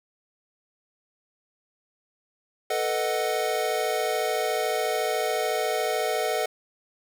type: chord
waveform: square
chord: B dominant seventh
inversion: third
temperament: equal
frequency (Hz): 440 / 493.9 / 622.3 / 740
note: A4 / B4 / D#5 / F#5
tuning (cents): 0 / 0 / 0 / 0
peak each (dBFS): -30 / -32 / -30 / -30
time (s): 2.7-6.46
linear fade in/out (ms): 5
effects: none